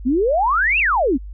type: exponential two-way sweep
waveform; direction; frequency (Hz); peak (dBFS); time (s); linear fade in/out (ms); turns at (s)
sine; up then down; 235 to 2794 to 235; -14; 0.05-1.18; 20; 0.79
effects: added 50 Hz sine -30 dBFS peak until 1.33 s